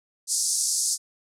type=band-pass noise; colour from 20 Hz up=white; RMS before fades=-25 dBFS; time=0.27-0.98 s; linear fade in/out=50 ms; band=4800 to 10000 Hz; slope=48 dB/octave; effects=none